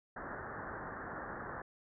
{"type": "low-pass noise", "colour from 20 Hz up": "white", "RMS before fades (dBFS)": -44, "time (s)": [0.16, 1.62], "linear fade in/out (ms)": 5, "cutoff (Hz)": 1800, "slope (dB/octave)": 96, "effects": []}